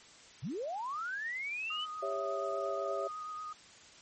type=linear sweep; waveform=sine; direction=up; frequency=97.1 to 3065 Hz; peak=-35 dBFS; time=0.42-1.86 s; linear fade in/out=20 ms
type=tone with vibrato; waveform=sine; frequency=1244.5 Hz; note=D#6; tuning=in tune; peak=-39 dBFS; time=1.7-3.53 s; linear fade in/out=5 ms; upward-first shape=triangle; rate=8.3 Hz; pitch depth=21 cents each way
type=chord; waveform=sine; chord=C# diminished; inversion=second; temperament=equal with one note detuned; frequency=397.5 / 554.4 / 659.3 Hz; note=G4 / C#5 / E5; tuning=+24 / 0 / 0 cents; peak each=-39 / -37 / -37 dBFS; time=2.02-3.08 s; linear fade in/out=10 ms
effects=white hiss -56 dBFS RMS until 4.01 s + MP3 32 kbps